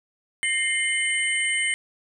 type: tone cluster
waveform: sine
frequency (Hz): 1835 / 2111 / 3034 / 8610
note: A#6 / C7 / F#7 / C9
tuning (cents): -28 / +15 / +43 / +49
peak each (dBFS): -31 / -23 / -30 / -29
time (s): 0.43-1.74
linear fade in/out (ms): 0
effects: none